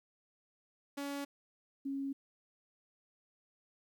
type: tone pair in turn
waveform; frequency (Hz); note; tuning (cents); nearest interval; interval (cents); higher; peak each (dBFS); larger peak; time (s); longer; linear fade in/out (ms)
sawtooth / sine; 282.2 / 274.6; C#4 / C#4; +31 / -16; unison; 47; first; -34 / -35; first; 0.97-1.25 / 1.85-2.13; neither; 10
effects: 12-bit